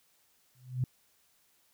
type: tone with exponential growth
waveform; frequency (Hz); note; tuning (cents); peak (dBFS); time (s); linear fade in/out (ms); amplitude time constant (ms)
sine; 127; B2; +49; -24; 0.55-0.84; 2; 61
effects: white hiss -69 dBFS RMS until 1.73 s